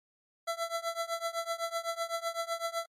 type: tone with tremolo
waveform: 25% pulse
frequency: 670 Hz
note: E5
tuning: 28 cents sharp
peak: -25 dBFS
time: 0.47-2.86 s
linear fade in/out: 10 ms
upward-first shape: triangle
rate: 7.9 Hz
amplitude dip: 95%
effects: low-pass 12000 Hz 12 dB/octave + MP3 64 kbps